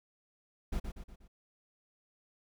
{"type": "noise with echo", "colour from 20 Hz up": "brown", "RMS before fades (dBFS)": -33, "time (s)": [0.72, 0.8], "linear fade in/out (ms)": 10, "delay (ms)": 120, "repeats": 4, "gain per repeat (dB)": -6, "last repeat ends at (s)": 1.28, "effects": []}